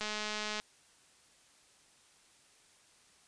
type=click train; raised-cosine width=0.2 ms; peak=-20 dBFS; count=126; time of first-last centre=0.01-0.6 s; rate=212 Hz; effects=white hiss -64 dBFS RMS until 3.27 s + resampled to 22050 Hz